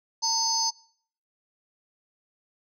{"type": "tone cluster", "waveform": "sine", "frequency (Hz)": [906, 4482, 5030, 6200], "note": ["A#5", "C#8", "D#8", "G8"], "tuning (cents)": [-50, 18, 18, -20], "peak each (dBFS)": [-28, -29, -27, -28], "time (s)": [0.22, 0.71], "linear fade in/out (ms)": 20, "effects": ["noise-tail reverb RT60 0.6 s tail -24 dB re dry", "tanh soft clip ceiling -13 dBFS"]}